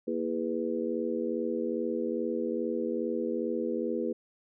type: harmonic tone with a mistuned harmonic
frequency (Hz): 82.41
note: E2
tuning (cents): 0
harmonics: 3 / 4 / 5 / 6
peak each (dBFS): -34 / -34 / -34 / -34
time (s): 0.07-4.13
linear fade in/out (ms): 10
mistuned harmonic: 3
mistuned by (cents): -88
effects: none